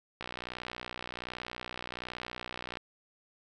click train, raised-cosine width 0.3 ms, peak -22 dBFS, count 158, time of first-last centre 0.21-2.771 s, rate 61.3 Hz, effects none

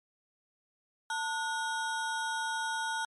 square ring-modulated tone, 1174.7 Hz, D6, in tune, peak -29 dBFS, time 1.1-3.05 s, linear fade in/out 2 ms, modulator 280 Hz, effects MP3 48 kbps

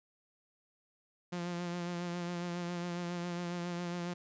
sawtooth tone with vibrato, 174.61 Hz, F3, in tune, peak -32 dBFS, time 1.32-4.14 s, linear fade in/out 10 ms, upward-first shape sine, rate 7.3 Hz, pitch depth 29 cents each way, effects resampled to 16000 Hz

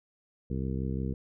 harmonic tone, 65.7 Hz, C2, 8 cents sharp, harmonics 1 / 2 / 3 / 4 / 5 / 6 / 7, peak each -34 / -34 / -35 / -40 / -43 / -43 / -44 dBFS, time 0.5-1.14 s, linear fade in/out 5 ms, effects none

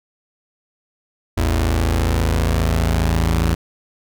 sawtooth tone pair together, 54.86 / 82.2 Hz, A1 / E2, -4 / -4 cents, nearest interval perfect fifth, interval 700 cents, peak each -14 dBFS, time 1.37-3.55 s, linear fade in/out 10 ms, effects none

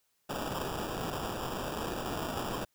white noise with sample-and-hold, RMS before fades -36 dBFS, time 0.29-2.65 s, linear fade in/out 10 ms, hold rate 2100 Hz, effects white hiss -75 dBFS RMS until 2.74 s

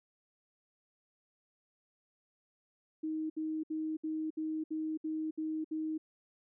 sine tone bursts, 313.8 Hz, D#4, 15 cents sharp, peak -33 dBFS, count 9, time 3.03-5.98 s, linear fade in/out 10 ms, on 270 ms, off 65 ms, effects none

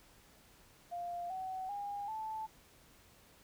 sine tone with pitch steps, 698.5 / 753 / 811.7 / 875 Hz, F5 / F#5 / G#5 / A5, 0 / +30 / -40 / -10 cents, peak -38 dBFS, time 0.91-2.47 s, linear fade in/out 20 ms, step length 390 ms, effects pink hiss -63 dBFS RMS until 3.43 s

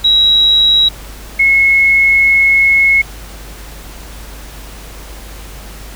sine tone pair in turn, 3864 / 2179 Hz, B7 / C#7, -39 / -30 cents, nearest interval minor seventh, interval 991 cents, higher first, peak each -6 dBFS, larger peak neither, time 0.04-0.89 / 1.39-3.02 s, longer second, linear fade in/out 10 ms, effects added 50 Hz sine -30 dBFS peak until 5.95 s + pink hiss -34 dBFS RMS until 5.95 s

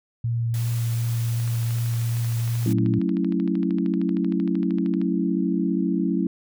sine tone with vibrato, 116.54 Hz, A#2, in tune, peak -21 dBFS, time 0.24-2.99 s, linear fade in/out 5 ms, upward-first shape sine, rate 2.7 Hz, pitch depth 10 cents each way
white noise, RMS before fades -39 dBFS, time 0.54-2.73 s, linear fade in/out 0 ms
click train, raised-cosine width 0.3 ms, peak -26 dBFS, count 48, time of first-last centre 1.4-5.015 s, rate 13 Hz
sine chord, F# minor seventh, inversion none, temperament equal, 185 / 220 / 277.2 / 329.6 Hz, F#3 / A3 / C#4 / E4, 0 / 0 / 0 / 0 cents, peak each -24 / -27 / -26 / -26 dBFS, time 2.66-6.27 s, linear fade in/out 2 ms
effects none

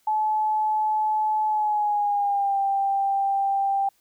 sine tone with pitch glide, 860 to 788.6 Hz, A5 to G5, -40 to +10 cents, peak -20 dBFS, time 0.07-3.89 s, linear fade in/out 5 ms, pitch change -150 cents, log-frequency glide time 1.47-2.59 s, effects white hiss -65 dBFS RMS until 4 s

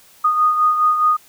sine beating tone pair, 1235 / 1239.8 Hz, D#6 / D#6, -13 / -7 cents, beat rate 4.8 Hz, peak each -13 / -22 dBFS, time 0.24-1.17 s, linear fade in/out 10 ms, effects white hiss -49 dBFS RMS until 1.28 s

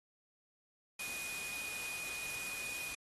sine tone in noise, 2472 Hz, D#7, 12 cents flat, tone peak -42 dBFS, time 0.99-2.95 s, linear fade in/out 5 ms, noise white, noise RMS -44 dBFS, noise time 0.99-2.95 s, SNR -1 dB, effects AAC 32 kbps

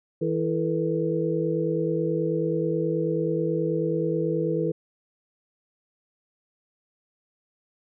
sine tone cluster, 161.9 / 331.6 / 438.2 / 487.5 Hz, E3 / E4 / A4 / B4, -31 / +10 / -7 / -23 cents, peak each -28 dBFS, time 0.21-4.72 s, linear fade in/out 10 ms, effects none

